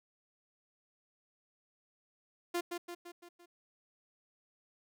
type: tone with echo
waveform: sawtooth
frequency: 348 Hz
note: F4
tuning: 6 cents flat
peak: -28 dBFS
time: 2.54-2.61 s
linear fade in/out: 10 ms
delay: 170 ms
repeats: 5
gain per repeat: -5 dB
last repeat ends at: 3.46 s
effects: none